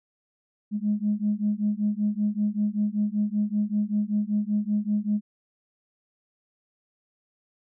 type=beating tone pair; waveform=sine; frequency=206.3 / 211.5 Hz; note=G#3 / G#3; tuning=-11 / +32 cents; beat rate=5.2 Hz; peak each=-25 / -25 dBFS; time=0.71-5.21 s; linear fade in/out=50 ms; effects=tanh soft clip ceiling -15 dBFS